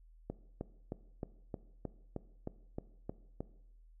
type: click train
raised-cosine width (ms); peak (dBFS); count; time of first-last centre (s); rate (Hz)
2; -25; 11; 0.3-3.406; 3.22
effects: noise-tail reverb RT60 0.8 s tail -18 dB re dry + added 40 Hz sine -57 dBFS peak until 4 s